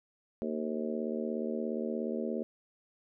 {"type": "harmonic tone with a mistuned harmonic", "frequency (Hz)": 77, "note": "D#2", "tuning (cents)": -17, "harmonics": [3, 4, 5, 6, 7, 8], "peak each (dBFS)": [-35, -42, -38, -40, -40, -45], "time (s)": [0.42, 2.43], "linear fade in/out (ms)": 0, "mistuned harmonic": 8, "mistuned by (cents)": 60, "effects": []}